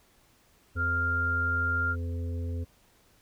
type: harmonic tone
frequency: 85.3 Hz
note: F2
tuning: 40 cents flat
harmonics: 1 / 3 / 5 / 6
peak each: -30 / -41 / -46 / -48 dBFS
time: 0.75-2.65 s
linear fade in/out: 20 ms
type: tone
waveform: sine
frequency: 1396.9 Hz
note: F6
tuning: in tune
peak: -26 dBFS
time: 0.76-1.96 s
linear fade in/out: 50 ms
effects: pink hiss -63 dBFS RMS until 3.21 s